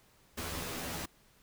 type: noise with comb filter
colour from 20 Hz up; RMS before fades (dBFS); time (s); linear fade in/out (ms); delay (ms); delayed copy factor
pink; -39; 0.37-1.06; 10; 12; +0.95
effects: pink hiss -65 dBFS RMS until 1.42 s